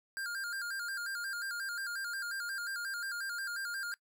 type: tone with vibrato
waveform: square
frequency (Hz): 1500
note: F#6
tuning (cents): +23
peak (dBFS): -37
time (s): 0.17-3.94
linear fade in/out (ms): 0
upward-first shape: square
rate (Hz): 5.6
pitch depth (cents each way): 100
effects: noise-tail reverb RT60 0.1 s tail -21 dB re dry